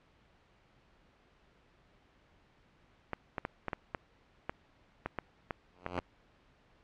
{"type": "clicks", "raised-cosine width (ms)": 0.5, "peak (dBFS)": -19, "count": 12, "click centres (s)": [3.133, 3.382, 3.451, 3.683, 3.732, 3.948, 4.495, 5.06, 5.187, 5.508, 5.864, 5.981]}
{"type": "tone with exponential growth", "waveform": "5% pulse", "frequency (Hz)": 89.4, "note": "F2", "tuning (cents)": 41, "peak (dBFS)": -21, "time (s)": [5.72, 6], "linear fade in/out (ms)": 5, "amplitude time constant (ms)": 59}
{"effects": ["pink hiss -66 dBFS RMS until 6.83 s", "low-pass 3000 Hz 12 dB/octave"]}